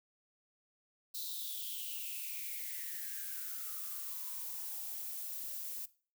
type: noise with high-pass filter sweep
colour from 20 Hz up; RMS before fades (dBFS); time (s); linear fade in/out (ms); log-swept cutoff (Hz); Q
violet; -42; 1.14-5.86; 10; 4100 to 490; 8.5
effects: noise-tail reverb RT60 0.4 s tail -19 dB re dry